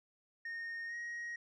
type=tone with pitch glide; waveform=sine; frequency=1844 to 1884.9 Hz; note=A#6 to A#6; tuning=-19 to +19 cents; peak=-37 dBFS; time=0.45-1.36 s; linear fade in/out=5 ms; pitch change=+38 cents; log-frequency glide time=0.87-0.95 s; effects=tanh soft clip ceiling -39 dBFS